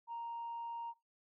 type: tone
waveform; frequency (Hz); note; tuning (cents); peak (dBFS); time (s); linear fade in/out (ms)
sine; 932.3; A#5; 0; -39; 0.07-0.94; 50
effects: noise-tail reverb RT60 0.2 s tail -20 dB re dry + tanh soft clip ceiling -37 dBFS